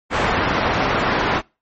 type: low-pass noise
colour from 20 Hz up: white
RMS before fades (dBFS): -19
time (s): 0.1-1.42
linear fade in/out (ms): 50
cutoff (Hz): 1400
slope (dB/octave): 12
effects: noise-tail reverb RT60 0.3 s tail -25 dB re dry + MP3 32 kbps